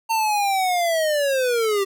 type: linear sweep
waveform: square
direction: down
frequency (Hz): 910 to 384.8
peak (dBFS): -19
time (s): 0.09-1.85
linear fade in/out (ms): 20
effects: none